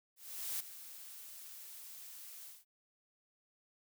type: noise with ADSR envelope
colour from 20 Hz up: blue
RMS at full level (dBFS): -38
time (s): 0.16-2.65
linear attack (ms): 440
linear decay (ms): 8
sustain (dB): -13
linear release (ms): 180
effects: none